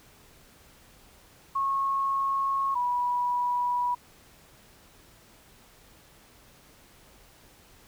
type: tone pair in turn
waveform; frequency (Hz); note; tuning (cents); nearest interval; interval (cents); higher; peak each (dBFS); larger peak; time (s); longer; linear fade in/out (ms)
sine; 1093 / 976.9; C#6 / B5; -25 / -19; major second; 194; first; -24; neither; 1.55-2.75 / 2.75-3.95; neither; 10
effects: pink hiss -56 dBFS RMS until 7.87 s